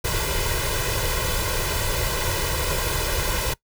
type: noise with comb filter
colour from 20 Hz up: pink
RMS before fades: -24 dBFS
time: 0.04-3.54 s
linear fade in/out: 10 ms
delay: 2 ms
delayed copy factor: +0.8
effects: noise-tail reverb RT60 0.1 s tail -21 dB re dry